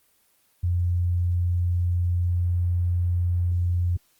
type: tone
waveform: sine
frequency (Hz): 88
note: F2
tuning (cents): +14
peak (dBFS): -20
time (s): 0.63-3.97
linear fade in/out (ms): 10
effects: white hiss -64 dBFS RMS until 4.19 s + Opus 24 kbps